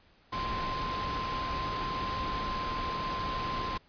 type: tone in noise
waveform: sine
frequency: 1042 Hz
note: C6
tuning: 7 cents flat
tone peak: -33 dBFS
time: 0.32-3.78 s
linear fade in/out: 10 ms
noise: pink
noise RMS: -36 dBFS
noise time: 0.32-3.78 s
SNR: 0 dB
effects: pink hiss -63 dBFS RMS until 3.88 s + resampled to 11025 Hz